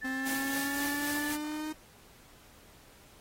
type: tone with pitch glide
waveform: sine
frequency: 1760 to 1748.9 Hz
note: A6 to A6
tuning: 0 to -11 cents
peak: -35 dBFS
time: 0.01-1.33 s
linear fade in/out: 20 ms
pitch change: -11 cents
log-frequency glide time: 0.77-1.04 s
type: exponential sweep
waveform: 45% pulse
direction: up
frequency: 261.6 to 310.2 Hz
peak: -34 dBFS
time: 0.04-1.73 s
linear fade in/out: 10 ms
type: noise with tremolo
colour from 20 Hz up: white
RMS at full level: -37 dBFS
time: 0.25-1.37 s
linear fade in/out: 20 ms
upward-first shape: sine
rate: 3.8 Hz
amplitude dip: 40%
effects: pink hiss -58 dBFS RMS until 3.2 s + AAC 48 kbps